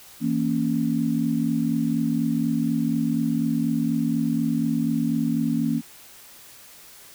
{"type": "chord", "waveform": "sine", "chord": "A# diminished", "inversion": "second", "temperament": "equal", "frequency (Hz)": [164.81, 233.1, 277.2], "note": ["E3", "A#3", "C#4"], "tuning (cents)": [0, 0, 0], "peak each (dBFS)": [-27, -23, -25], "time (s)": [0.2, 5.82], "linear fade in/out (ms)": 50, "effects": ["white hiss -47 dBFS RMS until 7.14 s"]}